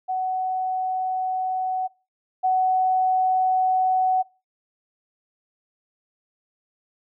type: tone pair in turn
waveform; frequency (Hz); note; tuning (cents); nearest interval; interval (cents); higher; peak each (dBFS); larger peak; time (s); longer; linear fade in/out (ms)
sine; 747 / 747; F#5 / F#5; +16 / +16; unison; 0; neither; -22 / -17; second; 0.08-1.88 / 2.43-4.23; neither; 20
effects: noise-tail reverb RT60 0.3 s tail -22 dB re dry